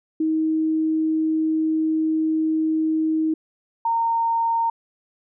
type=tone pair in turn; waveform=sine; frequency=316.2 / 919.5 Hz; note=D#4 / A#5; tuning=+28 / -24 cents; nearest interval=octave + tritone; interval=1848 cents; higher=second; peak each=-18 dBFS; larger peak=neither; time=0.2-3.34 / 3.85-4.7 s; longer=first; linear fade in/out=5 ms; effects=none